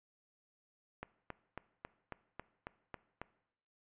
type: click train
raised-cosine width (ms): 0.5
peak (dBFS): -27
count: 9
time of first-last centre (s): 1.03-3.216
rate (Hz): 3.66
effects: noise-tail reverb RT60 0.8 s tail -19 dB re dry + resampled to 8000 Hz